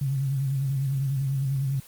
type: tone with vibrato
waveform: sine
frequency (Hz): 136.1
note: C#3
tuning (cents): -31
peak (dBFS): -23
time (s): 0.01-1.8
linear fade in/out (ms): 5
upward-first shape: sine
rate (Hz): 10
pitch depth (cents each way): 61
effects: white hiss -49 dBFS RMS until 1.87 s + Opus 24 kbps